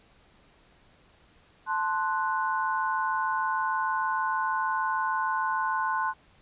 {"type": "chord", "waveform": "sine", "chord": "F# diminished", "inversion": "first", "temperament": "equal", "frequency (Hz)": [880, 1046.5, 1480], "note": ["A5", "C6", "F#6"], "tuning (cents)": [0, 0, 0], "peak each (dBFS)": [-30, -28, -31], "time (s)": [1.66, 6.14], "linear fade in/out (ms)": 50, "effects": ["pink hiss -60 dBFS RMS until 6.41 s", "resampled to 8000 Hz"]}